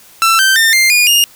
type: tone with pitch steps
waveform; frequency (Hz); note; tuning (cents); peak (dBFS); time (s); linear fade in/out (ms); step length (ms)
sawtooth; 1338 / 1554.8 / 1806.8 / 2100 / 2440 / 2835; E6 / G6 / A6 / C7 / D#7 / F7; +25 / -15 / +45 / +6 / -34 / +25; -4; 0.22-1.24; 0; 170
effects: white hiss -42 dBFS RMS until 1.35 s